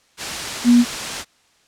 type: tone in noise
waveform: sine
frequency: 240.9 Hz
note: B3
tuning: 43 cents flat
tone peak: -8 dBFS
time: 0.64-0.85 s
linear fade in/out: 50 ms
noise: white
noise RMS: -25 dBFS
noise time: 0.17-1.25 s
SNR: +14 dB
effects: white hiss -58 dBFS RMS until 1.67 s + low-pass 7000 Hz 12 dB/octave